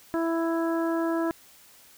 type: harmonic tone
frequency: 330.8 Hz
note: E4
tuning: 6 cents sharp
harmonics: 1 / 2 / 3 / 4 / 5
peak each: -25 / -31 / -35 / -37 / -39 dBFS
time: 0.14-1.31 s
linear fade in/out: 0 ms
effects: white hiss -54 dBFS RMS until 1.97 s